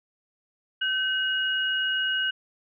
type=tone pair together; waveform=sine; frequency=1534 / 2887 Hz; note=G6 / F#7; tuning=-38 / -43 cents; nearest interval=major seventh; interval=1095 cents; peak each=-26 dBFS; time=0.81-2.31 s; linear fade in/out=10 ms; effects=none